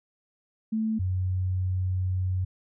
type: tone pair in turn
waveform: sine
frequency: 220 / 92.5 Hz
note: A3 / F#2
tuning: 0 / 0 cents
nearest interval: octave + minor third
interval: 1500 cents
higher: first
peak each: -24 dBFS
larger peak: neither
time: 0.72-0.99 / 0.99-2.45 s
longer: second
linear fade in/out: 10 ms
effects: none